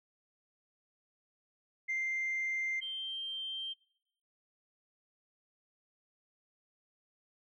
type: tone pair in turn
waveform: sine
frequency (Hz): 2093 / 3151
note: C7 / G7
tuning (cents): 0 / +8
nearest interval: perfect fifth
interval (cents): 708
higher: second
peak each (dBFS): -30 / -36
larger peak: first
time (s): 1.88-2.81 / 2.81-3.74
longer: neither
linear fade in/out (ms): 20
effects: noise-tail reverb RT60 0.8 s tail -23 dB re dry + tanh soft clip ceiling -29 dBFS